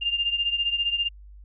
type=beating tone pair; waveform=sine; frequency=2799 / 2814 Hz; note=F7 / F7; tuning=+3 / +12 cents; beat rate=15 Hz; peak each=-24 / -28 dBFS; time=0.01-1.09 s; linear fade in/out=20 ms; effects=added 50 Hz sine -43 dBFS peak until 1.44 s